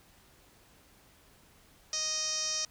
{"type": "tone with low-pass filter", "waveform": "5% pulse", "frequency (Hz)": 622.3, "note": "D#5", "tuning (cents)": 0, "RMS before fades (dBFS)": -33, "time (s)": [1.93, 2.65], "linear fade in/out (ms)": 2, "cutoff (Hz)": 5800, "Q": 9, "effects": ["pink hiss -61 dBFS RMS until 2.7 s"]}